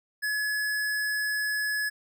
square tone, 1700 Hz, G#6, 40 cents sharp, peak -27 dBFS, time 0.22-1.9 s, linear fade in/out 20 ms, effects none

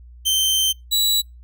sawtooth tone pair in turn, 3111 / 3920 Hz, G7 / B7, -14 / -14 cents, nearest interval major third, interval 400 cents, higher second, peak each -13 dBFS, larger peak neither, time 0.25-0.73 / 0.91-1.22 s, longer first, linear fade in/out 20 ms, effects noise-tail reverb RT60 0.2 s tail -26 dB re dry + added 60 Hz sine -40 dBFS peak until 1.43 s

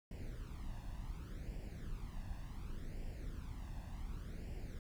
brown noise with flanger, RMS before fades -45 dBFS, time 0.11-4.79 s, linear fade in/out 2 ms, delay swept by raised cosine 0.39 to 1.14 ms, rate 0.68 Hz, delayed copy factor +0.7, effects none

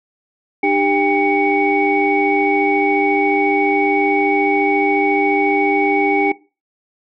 sine tone cluster, 301.4 / 395.9 / 800 / 2243 Hz, D4 / G4 / G5 / C#7, +45 / +17 / +35 / +20 cents, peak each -18 dBFS, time 0.63-6.32 s, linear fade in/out 5 ms, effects noise-tail reverb RT60 0.3 s tail -19 dB re dry + tanh soft clip ceiling -3 dBFS

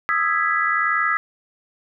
sine chord, E major seventh, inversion third, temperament equal with one note detuned, 1244.5 / 1325.4 / 1661.2 / 1975.5 Hz, D#6 / E6 / G#6 / B6, 0 / +9 / 0 / 0 cents, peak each -23 dBFS, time 0.09-1.17 s, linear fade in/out 0 ms, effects none

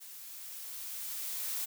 blue noise with level ramp, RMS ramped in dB -49 to -35 dBFS, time 0-1.66 s, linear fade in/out 20 ms, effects none

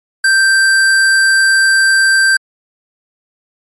square tone, 1568 Hz, G6, in tune, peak -8 dBFS, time 0.24-2.37 s, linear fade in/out 5 ms, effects MP3 48 kbps

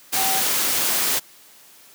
sine tone in noise, 770 Hz, G5, 31 cents flat, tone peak -25 dBFS, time 0.16-0.41 s, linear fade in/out 20 ms, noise white, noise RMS -21 dBFS, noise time 0.12-1.2 s, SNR -7 dB, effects white hiss -49 dBFS RMS until 1.94 s + high-pass 150 Hz 12 dB/octave

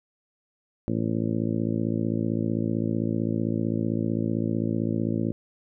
harmonic tone, 55.6 Hz, A1, 19 cents sharp, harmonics 2 / 3 / 4 / 5 / 6 / 7 / 8 / 9 / 10, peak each -30 / -31 / -28 / -31 / -31 / -42 / -41 / -40 / -41 dBFS, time 0.88-5.32 s, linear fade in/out 0 ms, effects none

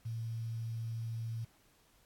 sine tone with quantisation, 114.2 Hz, A#2, 35 cents flat, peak -36 dBFS, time 0.05-1.45 s, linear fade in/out 10 ms, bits 10, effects pink hiss -68 dBFS RMS until 2.05 s + AAC 64 kbps

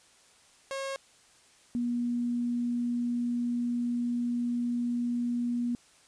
sawtooth / sine tone pair in turn, 543 / 240.5 Hz, C#5 / B3, -36 / -46 cents, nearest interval octave + major second, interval 1410 cents, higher first, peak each -29 / -27 dBFS, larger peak second, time 0.71-0.96 / 1.75-5.75 s, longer second, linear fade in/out 0 ms, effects white hiss -60 dBFS RMS until 6.07 s + resampled to 22050 Hz

